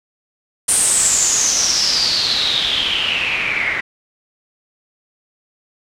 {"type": "noise with low-pass filter sweep", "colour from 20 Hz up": "white", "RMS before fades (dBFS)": -17, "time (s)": [0.68, 3.81], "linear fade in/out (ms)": 10, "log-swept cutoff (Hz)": [9300, 2000], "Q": 8.5, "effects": []}